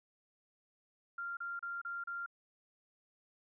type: tone bursts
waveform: sine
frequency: 1390 Hz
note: F6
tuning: 9 cents flat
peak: -38 dBFS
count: 5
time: 1.18-2.262 s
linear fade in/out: 5 ms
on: 190 ms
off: 33 ms
effects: none